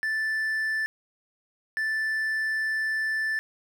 triangle tone bursts at uneven times, 1760 Hz, A6, in tune, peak -23 dBFS, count 2, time 0.03-0.86 / 1.77-3.39 s, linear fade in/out 0 ms, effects none

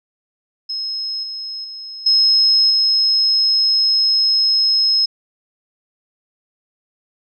sine tone with level steps, 5160 Hz, E8, 38 cents flat, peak -21 / -25 / -29 / -10 / -12 dBFS, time 0.69-5.06 s, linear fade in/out 10 ms, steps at 1.23 / 1.64 / 2.06 / 2.7 s, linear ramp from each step 5 ms, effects none

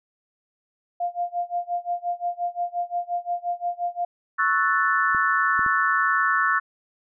sine tone with tremolo, 701 Hz, F5, 6 cents sharp, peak -21 dBFS, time 1-4.05 s, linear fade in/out 5 ms, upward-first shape sine, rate 5.7 Hz, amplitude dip 95%
sine chord, F# minor seventh, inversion second, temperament equal, 1108.7 / 1318.5 / 1480 / 1760 Hz, C#6 / E6 / F#6 / A6, 0 / 0 / 0 / 0 cents, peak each -24 dBFS, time 4.38-6.6 s, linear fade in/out 20 ms
clicks, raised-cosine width 3 ms, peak -25 dBFS, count 3, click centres 5.148 / 5.593 / 5.663 s
effects none

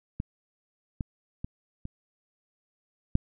clicks, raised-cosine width 5 ms, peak -18 / -18 / -21 / -24 / -9 dBFS, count 5, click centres 0.201 / 1.008 / 1.445 / 1.854 / 3.154 s, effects none

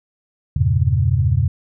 sine chord, E diminished seventh, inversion none, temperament equal with one note detuned, 82.41 / 98 / 116.54 / 135.82 Hz, E2 / G2 / Bb2 / Db3, 0 / 0 / 0 / -35 cents, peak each -19 dBFS, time 0.56-1.48 s, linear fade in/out 5 ms, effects none

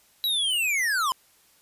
square linear sweep, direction down, 3951 to 987.8 Hz, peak -23 dBFS, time 0.24-1.12 s, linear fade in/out 0 ms, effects white hiss -60 dBFS RMS until 1.61 s + resampled to 32000 Hz

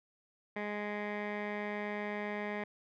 15% pulse tone with low-pass filter, 207.7 Hz, G#3, in tune, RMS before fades -38 dBFS, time 0.56-2.64 s, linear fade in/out 5 ms, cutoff 2000 Hz, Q 2.6, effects none

